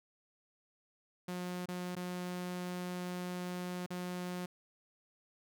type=tone with dropouts; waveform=sawtooth; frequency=179.5 Hz; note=F3; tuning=48 cents sharp; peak=-34 dBFS; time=1.28-4.46 s; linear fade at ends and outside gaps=5 ms; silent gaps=1.658-1.685 / 1.953-1.964 / 3.863-3.904 s; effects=none